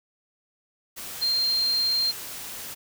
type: tone in noise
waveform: sine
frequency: 4186 Hz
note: C8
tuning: in tune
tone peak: -21 dBFS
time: 1.21-2.12 s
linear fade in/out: 20 ms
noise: white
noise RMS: -37 dBFS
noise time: 0.96-2.75 s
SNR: +13 dB
effects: none